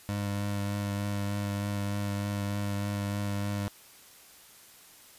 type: tone with vibrato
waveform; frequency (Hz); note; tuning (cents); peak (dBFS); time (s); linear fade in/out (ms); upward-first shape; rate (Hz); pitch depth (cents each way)
25% pulse; 101.4; G#2; -41; -26; 0.09-3.68; 0; triangle; 3.3; 16
effects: white hiss -54 dBFS RMS until 5.18 s + resampled to 32000 Hz